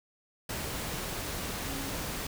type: tone in noise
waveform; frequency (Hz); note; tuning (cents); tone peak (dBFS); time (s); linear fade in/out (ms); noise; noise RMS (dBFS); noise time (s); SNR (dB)
sine; 275.1; C#4; -13; -40; 1.66-1.9; 5; pink; -36; 0.49-2.27; -7
effects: none